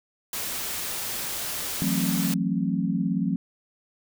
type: noise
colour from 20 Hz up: white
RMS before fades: -31 dBFS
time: 0.33-2.34 s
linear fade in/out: 2 ms
type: chord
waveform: sine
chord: F# half-diminished seventh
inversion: third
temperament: just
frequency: 166.5 / 185 / 222 / 266.4 Hz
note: E3 / F#3 / A3 / C4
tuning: +18 / 0 / +16 / +31 cents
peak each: -29 / -26 / -29 / -29 dBFS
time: 1.82-3.36 s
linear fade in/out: 0 ms
effects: none